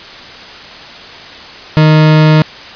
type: tone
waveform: 40% pulse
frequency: 155 Hz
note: D#3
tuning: 6 cents flat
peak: -3 dBFS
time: 1.77-2.42 s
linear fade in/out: 0 ms
effects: white hiss -30 dBFS RMS until 2.75 s + resampled to 11025 Hz